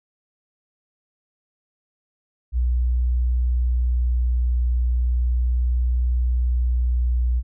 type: tone with vibrato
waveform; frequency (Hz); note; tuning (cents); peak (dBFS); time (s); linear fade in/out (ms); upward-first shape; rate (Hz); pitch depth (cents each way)
sine; 61; B1; -21; -17; 2.52-7.43; 50; triangle; 0.35; 8
effects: none